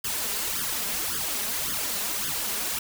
white noise with flanger, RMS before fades -29 dBFS, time 0.04-2.79 s, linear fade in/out 5 ms, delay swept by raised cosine 0.6 to 5 ms, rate 1.8 Hz, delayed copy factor +0.95, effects none

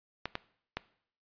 clicks, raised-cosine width 0.3 ms, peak -17 dBFS, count 3, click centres 0.256 / 0.354 / 0.77 s, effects noise-tail reverb RT60 0.6 s tail -19 dB re dry + resampled to 11025 Hz

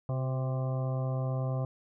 harmonic tone with a mistuned harmonic, 130.81 Hz, C3, in tune, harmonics 1 / 2 / 3 / 4 / 5 / 6 / 8 / 9, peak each -29 / -44 / -46 / -40 / -41 / -47 / -47 / -51 dBFS, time 0.09-1.65 s, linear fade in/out 2 ms, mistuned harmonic 3, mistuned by -41 cents, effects none

